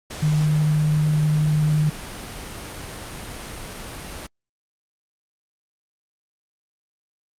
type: tone in noise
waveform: sine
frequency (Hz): 152.3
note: D#3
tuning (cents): -37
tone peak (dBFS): -16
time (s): 0.22-1.9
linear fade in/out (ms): 10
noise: pink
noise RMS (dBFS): -34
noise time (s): 0.1-4.27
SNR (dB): +15
effects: low-pass 11000 Hz 12 dB/octave + Opus 48 kbps